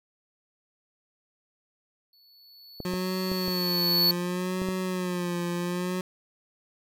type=tone with exponential growth; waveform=square; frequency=4435 Hz; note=C#8; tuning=in tune; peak=-19 dBFS; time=2.13-4.11 s; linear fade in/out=2 ms; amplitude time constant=430 ms
type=clicks; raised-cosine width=2 ms; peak=-21 dBFS; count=6; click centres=2.803 / 2.937 / 3.317 / 3.481 / 4.618 / 4.687 s
type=tone with vibrato; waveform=25% pulse; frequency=180 Hz; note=F#3; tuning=47 cents flat; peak=-24 dBFS; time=2.85-6.01 s; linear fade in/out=2 ms; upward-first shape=sine; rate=0.67 Hz; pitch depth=60 cents each way
effects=none